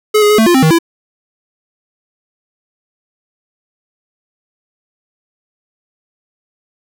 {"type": "tone with pitch steps", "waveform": "square", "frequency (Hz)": [425.9, 416.6, 422.4, 222.3, 349.4, 263, 158.3, 334.7], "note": ["G#4", "G#4", "G#4", "A3", "F4", "C4", "D#3", "E4"], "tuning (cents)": [44, 5, 29, 18, 1, 9, 30, 26], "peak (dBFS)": -7, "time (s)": [0.14, 0.788], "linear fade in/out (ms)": 10, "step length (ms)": 81, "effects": []}